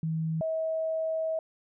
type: tone pair in turn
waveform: sine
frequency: 160.5 / 642 Hz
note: E3 / E5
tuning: -46 / -46 cents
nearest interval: 2 octaves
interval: 2400 cents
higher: second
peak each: -27 dBFS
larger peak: neither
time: 0.03-0.41 / 0.41-1.39 s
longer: second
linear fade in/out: 2 ms
effects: none